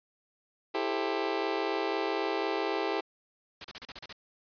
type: chord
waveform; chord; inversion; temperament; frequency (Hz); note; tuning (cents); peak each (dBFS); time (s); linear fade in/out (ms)
25% pulse; A minor seventh; second; just; 330 / 396 / 440 / 528; E4 / G4 / A4 / C5; +2 / +18 / 0 / +16; -31 / -29 / -31 / -35; 0.74-3.01; 10
type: noise bursts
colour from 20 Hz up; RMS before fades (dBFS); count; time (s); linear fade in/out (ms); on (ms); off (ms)
white; -39; 8; 3.61-4.127; 2; 34; 35
effects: resampled to 11025 Hz